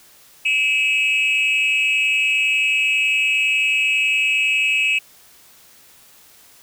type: tone with amplitude modulation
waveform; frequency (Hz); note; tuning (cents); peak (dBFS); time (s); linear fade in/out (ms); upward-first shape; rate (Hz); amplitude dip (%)
sine; 2591; E7; -30; -9; 0.45-4.99; 10; sine; 270; 95
effects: tanh soft clip ceiling -11 dBFS + white hiss -49 dBFS RMS until 6.62 s